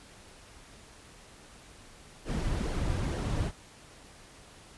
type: noise with flanger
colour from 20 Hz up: brown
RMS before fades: -31 dBFS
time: 2.25-3.52 s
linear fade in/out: 50 ms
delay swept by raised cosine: 0.79 to 4.79 ms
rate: 2.2 Hz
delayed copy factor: -0.5
effects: pink hiss -53 dBFS RMS until 4.77 s + resampled to 24000 Hz